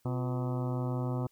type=harmonic tone with a mistuned harmonic; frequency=126.3 Hz; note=B2; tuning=39 cents sharp; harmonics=1 / 2 / 3 / 4 / 5 / 6 / 7 / 8 / 9 / 10; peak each=-31 / -37 / -41 / -43 / -45 / -47 / -48 / -49 / -50 / -51 dBFS; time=0.05-1.27 s; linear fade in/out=5 ms; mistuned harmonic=3; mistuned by=-99 cents; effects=white hiss -71 dBFS RMS until 1.31 s